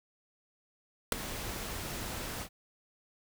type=noise with ADSR envelope; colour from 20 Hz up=pink; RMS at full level=-22 dBFS; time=1.12-2.49 s; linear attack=3 ms; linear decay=7 ms; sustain=-17 dB; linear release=75 ms; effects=none